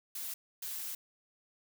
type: noise bursts at uneven times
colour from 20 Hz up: blue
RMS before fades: -40 dBFS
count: 2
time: 0.15-0.34 / 0.62-0.95 s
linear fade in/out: 5 ms
effects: none